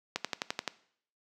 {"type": "click train", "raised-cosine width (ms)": 0.2, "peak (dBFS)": -13, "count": 7, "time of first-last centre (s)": [0.16, 0.677], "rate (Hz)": 11.6, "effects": ["noise-tail reverb RT60 0.6 s tail -18 dB re dry", "high-pass 200 Hz 12 dB/octave"]}